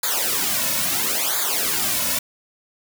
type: noise with flanger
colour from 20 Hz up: white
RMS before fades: -22 dBFS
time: 0.03-2.19 s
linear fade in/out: 5 ms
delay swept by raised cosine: 0.35 to 2.55 ms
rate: 0.74 Hz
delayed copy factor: -1
effects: none